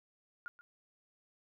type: tone with echo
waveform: sine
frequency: 1417 Hz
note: F6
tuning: 25 cents sharp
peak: -40 dBFS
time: 0.46-0.48 s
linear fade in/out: 0 ms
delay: 130 ms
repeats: 1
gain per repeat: -15 dB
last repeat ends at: 0.61 s
effects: none